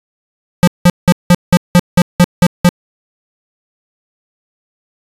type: tone bursts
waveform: square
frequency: 176.6 Hz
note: F3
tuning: 20 cents sharp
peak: -4 dBFS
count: 10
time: 0.63-2.69 s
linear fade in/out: 0 ms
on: 44 ms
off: 180 ms
effects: resampled to 32000 Hz